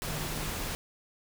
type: tone in noise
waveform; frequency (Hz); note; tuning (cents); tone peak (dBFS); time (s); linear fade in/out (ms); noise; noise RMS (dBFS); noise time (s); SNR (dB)
sine; 152.2; D#3; -38; -40; 0.06-0.47; 0; pink; -35; 0.02-0.75; -8
effects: none